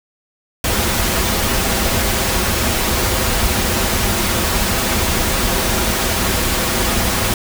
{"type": "noise with comb filter", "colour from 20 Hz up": "pink", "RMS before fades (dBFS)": -17, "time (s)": [0.64, 7.34], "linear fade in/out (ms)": 2, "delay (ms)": 6.8, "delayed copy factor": -0.5, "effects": []}